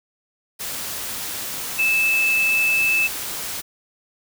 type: tone in noise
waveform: sine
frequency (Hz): 2623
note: E7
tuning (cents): -9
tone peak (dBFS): -16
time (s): 1.78-3.08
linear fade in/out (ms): 20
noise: white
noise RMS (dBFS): -29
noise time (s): 0.59-3.62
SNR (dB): +10
effects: none